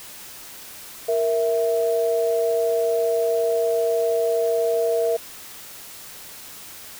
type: tone pair together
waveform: sine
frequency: 466.2 / 659.3 Hz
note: A#4 / E5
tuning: 0 / 0 cents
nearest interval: tritone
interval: 600 cents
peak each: -20 / -22 dBFS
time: 1.08-5.17 s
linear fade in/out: 10 ms
effects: white hiss -40 dBFS RMS until 6.99 s